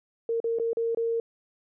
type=tone with dropouts; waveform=sine; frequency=460 Hz; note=A#4; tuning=23 cents flat; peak=-24 dBFS; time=0.29-1.2 s; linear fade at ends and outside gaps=2 ms; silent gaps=0.402-0.442 / 0.587-0.597 / 0.732-0.77 / 0.948-0.972 s; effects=none